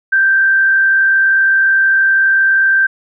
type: tone with frequency modulation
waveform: sine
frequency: 1568 Hz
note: G6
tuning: in tune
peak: -8 dBFS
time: 0.12-2.87 s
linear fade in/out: 10 ms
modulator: 52.8 Hz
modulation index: 0.39
effects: none

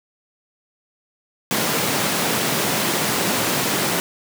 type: high-pass noise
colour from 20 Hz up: pink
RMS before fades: -21 dBFS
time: 1.51-4 s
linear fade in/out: 0 ms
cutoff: 140 Hz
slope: 24 dB/octave
effects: none

